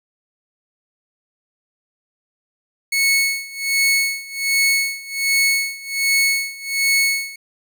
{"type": "tone with tremolo", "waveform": "sawtooth", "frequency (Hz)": 2203, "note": "C#7", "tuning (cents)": -11, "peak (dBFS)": -10, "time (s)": [2.92, 7.36], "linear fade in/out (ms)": 5, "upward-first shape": "sine", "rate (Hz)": 1.3, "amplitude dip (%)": 90, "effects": []}